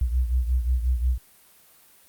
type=beating tone pair; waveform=sine; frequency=61.1 / 66.7 Hz; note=B1 / C2; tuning=-18 / +34 cents; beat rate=5.6 Hz; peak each=-21 / -27 dBFS; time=0.01-1.18 s; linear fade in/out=5 ms; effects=white hiss -55 dBFS RMS until 2.08 s + Opus 32 kbps